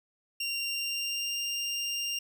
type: tone with pitch glide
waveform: 25% pulse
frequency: 2771 to 2795 Hz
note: F7 to F7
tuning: -14 to +1 cents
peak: -27 dBFS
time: 0.4-2.19 s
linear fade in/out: 5 ms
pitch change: +15 cents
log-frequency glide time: 0.58-1.36 s
effects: none